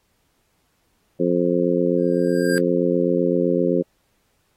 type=harmonic tone; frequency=87.8 Hz; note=F2; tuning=10 cents sharp; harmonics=2 / 3 / 4 / 5 / 6; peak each=-24 / -23 / -22 / -23 / -23 dBFS; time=1.19-3.83 s; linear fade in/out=20 ms
type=tone with exponential growth; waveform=square; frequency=1598 Hz; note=G6; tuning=33 cents sharp; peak=-22 dBFS; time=1.98-2.58 s; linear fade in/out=0 ms; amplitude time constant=130 ms
effects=pink hiss -67 dBFS RMS until 4.56 s + AAC 48 kbps